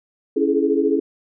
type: chord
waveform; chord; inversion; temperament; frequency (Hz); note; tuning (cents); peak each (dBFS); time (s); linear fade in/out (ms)
sine; A major seventh; first; equal with one note detuned; 277.2 / 329.6 / 415.3 / 429.2; C#4 / E4 / G#4 / A4; 0 / 0 / 0 / -43; -21; 0.36-1; 10
effects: none